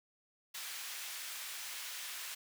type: high-pass noise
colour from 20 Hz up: pink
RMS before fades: -44 dBFS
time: 0.54-2.35 s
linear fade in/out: 10 ms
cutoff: 1800 Hz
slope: 12 dB/octave
effects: none